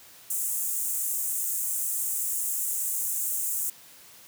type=high-pass noise; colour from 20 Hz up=pink; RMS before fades=-29 dBFS; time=0.3-3.7 s; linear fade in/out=5 ms; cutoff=7100 Hz; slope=48 dB/octave; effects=white hiss -51 dBFS RMS until 4.27 s + high-pass 60 Hz 12 dB/octave